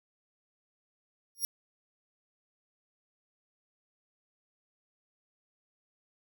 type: tone with exponential growth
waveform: 5% pulse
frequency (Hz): 5600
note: F8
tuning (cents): +4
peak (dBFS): -19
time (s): 1.35-1.45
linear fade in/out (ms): 0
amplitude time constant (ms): 20
effects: none